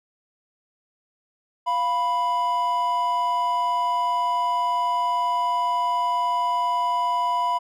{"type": "tone pair together", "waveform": "triangle", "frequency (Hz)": [697.9, 987.8], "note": ["F5", "B5"], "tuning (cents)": [-1, 0], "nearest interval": "tritone", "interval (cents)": 601, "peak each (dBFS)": [-26, -19], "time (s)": [1.66, 7.59], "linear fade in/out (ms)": 20, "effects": []}